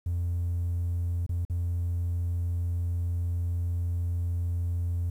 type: tone with dropouts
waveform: triangle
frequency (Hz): 86.7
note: F2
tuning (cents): -12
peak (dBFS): -23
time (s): 0.06-5.1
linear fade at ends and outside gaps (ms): 5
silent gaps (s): 1.264-1.292 / 1.451-1.498
effects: tanh soft clip ceiling -22 dBFS + 10-bit